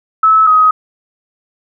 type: tone pair in turn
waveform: sine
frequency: 1300 / 1260.8 Hz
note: E6 / D#6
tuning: -24 / +23 cents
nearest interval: minor second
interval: 53 cents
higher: first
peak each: -5 dBFS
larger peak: neither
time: 0.23-0.47 / 0.47-0.71 s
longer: neither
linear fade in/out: 5 ms
effects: none